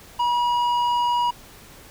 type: tone with tanh clipping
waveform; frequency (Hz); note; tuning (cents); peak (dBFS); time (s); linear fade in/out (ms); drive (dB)
sine; 964; B5; -42; -20; 0.19-1.31; 10; 9
effects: pink hiss -46 dBFS RMS until 1.9 s